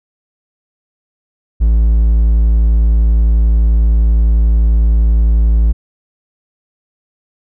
triangle tone, 55.5 Hz, A1, 16 cents sharp, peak -5 dBFS, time 1.6-5.73 s, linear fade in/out 20 ms, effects none

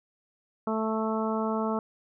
harmonic tone, 220 Hz, A3, in tune, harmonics 1 / 2 / 3 / 4 / 5 / 6, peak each -29 / -32 / -34 / -35 / -36 / -37 dBFS, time 0.67-1.79 s, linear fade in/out 2 ms, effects none

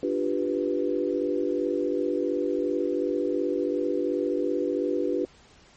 sine chord, G dominant seventh, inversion second, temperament equal, 293.7 / 349.2 / 392 / 493.9 Hz, D4 / F4 / G4 / B4, 0 / 0 / 0 / 0 cents, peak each -29 dBFS, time 0.03-5.25 s, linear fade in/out 2 ms, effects pink hiss -55 dBFS RMS until 5.76 s + MP3 32 kbps

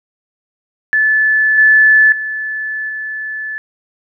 sine tone with level steps, 1737 Hz, A6, 23 cents flat, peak -9 / -5 / -18 / -20 dBFS, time 0.93-3.58 s, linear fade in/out 0 ms, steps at 1.58 / 2.12 / 2.89 s, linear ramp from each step 2 ms, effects none

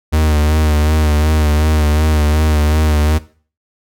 45% pulse tone with vibrato, 76.3 Hz, D#2, 33 cents flat, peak -10 dBFS, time 0.12-3.19 s, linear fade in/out 20 ms, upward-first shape sine, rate 2.7 Hz, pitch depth 37 cents each way, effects noise-tail reverb RT60 0.4 s tail -17 dB re dry

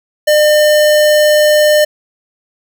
square tone, 603 Hz, D5, 46 cents sharp, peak -7 dBFS, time 0.27-1.85 s, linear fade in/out 10 ms, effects none

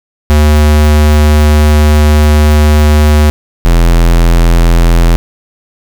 square tone pair in turn, 75.3 / 42.26 Hz, D2 / E1, +44 / +44 cents, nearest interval minor seventh, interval 1000 cents, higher first, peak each -4 dBFS, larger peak neither, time 0.3-3.3 / 3.65-5.16 s, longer first, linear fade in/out 0 ms, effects none

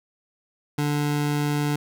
25% pulse tone, 146.83 Hz, D3, in tune, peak -18 dBFS, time 0.78-1.76 s, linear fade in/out 5 ms, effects none

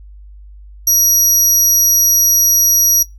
30% pulse tone, 5760 Hz, F#8, 47 cents flat, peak -4 dBFS, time 0.87-3.03 s, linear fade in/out 5 ms, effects noise-tail reverb RT60 0.2 s tail -22 dB re dry + added 50 Hz sine -34 dBFS peak until 3.18 s

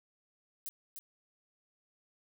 violet noise with echo, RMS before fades -41 dBFS, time 0.66-0.69 s, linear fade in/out 0 ms, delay 300 ms, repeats 1, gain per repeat -5 dB, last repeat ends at 0.99 s, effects none

